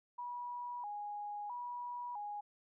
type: tone with vibrato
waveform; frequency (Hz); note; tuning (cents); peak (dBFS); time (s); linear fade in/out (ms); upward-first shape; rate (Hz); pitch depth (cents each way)
sine; 896; A5; +31; -40; 0.18-2.41; 10; square; 0.76; 140
effects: none

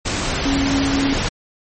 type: tone in noise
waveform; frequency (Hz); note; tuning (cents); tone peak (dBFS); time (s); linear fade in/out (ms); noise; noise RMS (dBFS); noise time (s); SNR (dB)
sine; 275; C#4; -14; -17; 0.45-1.14; 10; pink; -21; 0.05-1.29; +1
effects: MP3 32 kbps

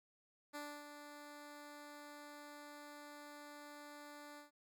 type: tone with ADSR envelope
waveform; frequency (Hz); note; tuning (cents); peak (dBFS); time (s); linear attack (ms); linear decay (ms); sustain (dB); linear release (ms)
10% pulse; 293.2; D4; -3; -36; 0.53-4.51; 25; 280; -8; 130
effects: none

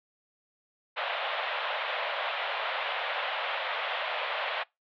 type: band-pass noise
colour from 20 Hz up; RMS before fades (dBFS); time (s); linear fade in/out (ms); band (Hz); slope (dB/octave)
pink; -32; 0.96-4.64; 20; 550 to 3600; 48
effects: noise-tail reverb RT60 0.2 s tail -24 dB re dry + MP3 96 kbps

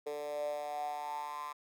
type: tone with high-pass filter sweep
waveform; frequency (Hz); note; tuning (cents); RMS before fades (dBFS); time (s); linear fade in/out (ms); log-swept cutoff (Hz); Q
10% pulse; 147.4; D3; +7; -39; 0.06-1.53; 10; 470 to 1100; 8.9
effects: none

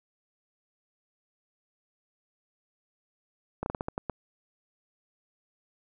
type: slowing click train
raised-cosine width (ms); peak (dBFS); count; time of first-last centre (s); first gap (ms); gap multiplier
1; -17; 8; 3.63-4.097; 31; 1.25
effects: none

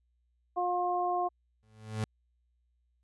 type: harmonic tone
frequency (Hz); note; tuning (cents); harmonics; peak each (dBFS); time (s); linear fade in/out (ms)
356.3; F4; +35; 1 / 2 / 3; -35 / -29 / -35; 0.56-1.29; 20
type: tone with exponential growth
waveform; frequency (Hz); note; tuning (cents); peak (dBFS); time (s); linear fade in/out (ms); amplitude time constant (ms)
35% pulse; 108.7; A2; -21; -26; 1.63-2.04; 0; 89
effects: added 60 Hz sine -70 dBFS peak until 3.03 s + resampled to 24000 Hz

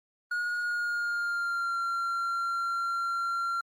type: tone with pitch glide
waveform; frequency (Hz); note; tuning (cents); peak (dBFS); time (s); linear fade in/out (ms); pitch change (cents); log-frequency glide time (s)
triangle; 1442 to 1374.5; F#6 to F6; -45 to -28; -26; 0.31-3.61; 5; -83; 0.61-1.79
effects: Opus 32 kbps

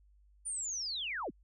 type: linear sweep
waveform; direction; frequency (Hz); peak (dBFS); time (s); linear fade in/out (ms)
sine; down; 9370 to 110; -35; 0.45-1.31; 20
effects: added 50 Hz sine -61 dBFS peak until 1.43 s

